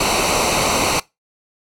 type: noise with comb filter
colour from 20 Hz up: pink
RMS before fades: -17 dBFS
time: 0-1 s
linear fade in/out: 5 ms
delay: 0.59 ms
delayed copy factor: -0.7
effects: noise-tail reverb RT60 0.2 s tail -21 dB re dry + low-pass 10000 Hz 12 dB/octave